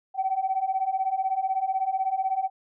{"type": "beating tone pair", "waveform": "sine", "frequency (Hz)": [754, 770], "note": ["F#5", "G5"], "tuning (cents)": [32, -31], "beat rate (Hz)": 16, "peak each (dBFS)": [-27, -25], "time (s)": [0.14, 2.5], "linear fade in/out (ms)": 50, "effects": ["tanh soft clip ceiling -16 dBFS"]}